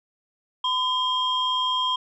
sine tone pair together, 1014 / 3219 Hz, B5 / G7, +45 / +45 cents, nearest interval octave + minor sixth, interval 2000 cents, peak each -23 dBFS, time 0.64-1.96 s, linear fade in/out 5 ms, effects tanh soft clip ceiling -15 dBFS

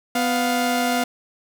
sawtooth tone pair together, 249.1 / 704.6 Hz, B3 / F5, +15 / +15 cents, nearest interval octave + tritone, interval 1800 cents, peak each -18 dBFS, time 0.15-1.04 s, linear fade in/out 5 ms, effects 7-bit

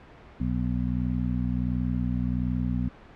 harmonic tone, 61.4 Hz, B1, 9 cents flat, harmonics 1 / 2 / 3 / 4, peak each -30 / -30 / -30 / -30 dBFS, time 0.4-2.89 s, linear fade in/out 5 ms, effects pink hiss -49 dBFS RMS until 3.15 s + low-pass 2000 Hz 12 dB/octave

